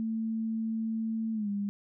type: tone with pitch glide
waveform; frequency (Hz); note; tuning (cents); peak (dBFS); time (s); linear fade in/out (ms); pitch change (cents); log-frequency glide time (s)
sine; 223.2 to 202.3; A3 to G#3; +25 to -45; -29; 0-1.69; 0; -170; 1.33-1.49
effects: none